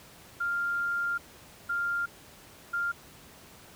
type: tone bursts at uneven times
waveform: sine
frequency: 1396.9 Hz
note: F6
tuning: in tune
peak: -27 dBFS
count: 3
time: 0.4-1.18 / 1.69-2.06 / 2.73-2.92 s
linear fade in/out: 10 ms
effects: pink hiss -52 dBFS RMS until 3.75 s + high-pass 60 Hz 12 dB/octave